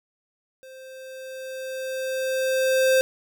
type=tone with level ramp; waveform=square; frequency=523.3 Hz; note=C5; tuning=in tune; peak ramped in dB=-43 to -16 dBFS; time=0.63-3.01 s; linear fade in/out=0 ms; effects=none